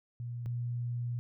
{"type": "tone pair in turn", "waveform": "sine", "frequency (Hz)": [119.9, 120.43], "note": ["A#2", "B2"], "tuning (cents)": [49, -43], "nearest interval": "unison", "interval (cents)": 8, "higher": "second", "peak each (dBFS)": [-36, -32], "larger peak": "second", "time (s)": [[0.2, 0.46], [0.46, 1.19]], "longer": "second", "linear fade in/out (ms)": 0, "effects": []}